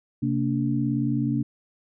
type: tone cluster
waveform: sine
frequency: 131.8 / 229 / 287.8 Hz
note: C3 / A#3 / D4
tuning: +13 / -31 / -35 cents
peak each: -26 dBFS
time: 0.22-1.43 s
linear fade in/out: 10 ms
effects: none